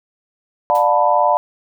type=chord; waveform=sine; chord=B half-diminished seventh; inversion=first; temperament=just; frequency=592.7 / 711.2 / 889 / 987.8 Hz; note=D5 / F5 / A5 / B5; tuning=+16 / +31 / +18 / 0 cents; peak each=-17 dBFS; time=0.7-1.37 s; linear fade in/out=0 ms
type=noise with exponential decay; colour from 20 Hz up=white; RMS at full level=-33 dBFS; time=0.75-0.93 s; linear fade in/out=1 ms; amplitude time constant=38 ms
effects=none